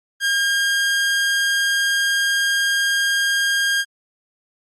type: tone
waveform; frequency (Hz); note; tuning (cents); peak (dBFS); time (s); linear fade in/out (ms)
sawtooth; 1614; G#6; -50; -13; 0.2-3.85; 50
effects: low-pass 10000 Hz 12 dB/octave + Opus 48 kbps